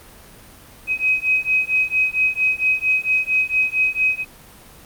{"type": "beating tone pair", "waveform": "sine", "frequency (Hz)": [2527, 2531.4], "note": ["D#7", "D#7"], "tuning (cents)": [26, 29], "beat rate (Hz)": 4.4, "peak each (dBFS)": -19, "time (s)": [0.87, 4.25], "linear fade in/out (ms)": 50, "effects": ["pink hiss -44 dBFS RMS until 4.85 s", "Opus 32 kbps"]}